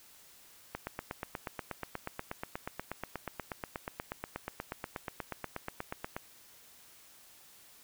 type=click train; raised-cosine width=0.5 ms; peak=-21 dBFS; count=46; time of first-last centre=0.75-6.165 s; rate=8.31 Hz; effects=white hiss -58 dBFS RMS until 7.83 s